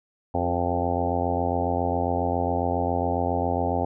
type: harmonic tone with a mistuned harmonic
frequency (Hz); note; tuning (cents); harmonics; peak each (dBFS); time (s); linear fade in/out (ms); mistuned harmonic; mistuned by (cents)
87.31; F2; 0; 1 / 2 / 3 / 4 / 5 / 6 / 7 / 8 / 9 / 10; -29 / -35 / -30 / -35 / -33 / -31 / -33 / -30 / -29 / -35; 0.34-3.85; 5; 4; +17
effects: none